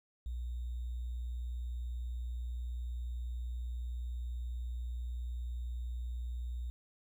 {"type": "tone with sample-and-hold", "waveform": "sine", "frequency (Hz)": 60.4, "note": "B1", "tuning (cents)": -38, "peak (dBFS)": -36, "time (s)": [0.26, 6.7], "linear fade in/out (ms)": 0, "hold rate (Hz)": 3675, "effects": []}